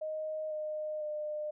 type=tone with pitch steps; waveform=sine; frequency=622.3 / 613 / 603.9 Hz; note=D#5 / D#5 / D5; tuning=0 / -26 / +48 cents; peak=-34 dBFS; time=0.01-1.51 s; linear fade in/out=10 ms; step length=500 ms; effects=none